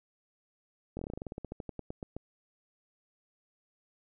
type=slowing click train; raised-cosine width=2 ms; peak=-25 dBFS; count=20; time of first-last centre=0.97-2.166 s; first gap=21 ms; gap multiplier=1.11; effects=none